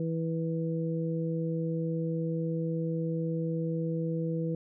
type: harmonic tone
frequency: 163.7 Hz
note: E3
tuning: 12 cents flat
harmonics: 1 / 2 / 3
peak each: -30 / -36 / -35 dBFS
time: 0-4.55 s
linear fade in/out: 2 ms
effects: none